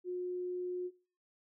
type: tone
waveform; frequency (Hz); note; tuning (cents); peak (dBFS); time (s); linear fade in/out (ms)
sine; 360.4; F#4; -45; -35; 0.04-0.91; 50
effects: noise-tail reverb RT60 0.4 s tail -21 dB re dry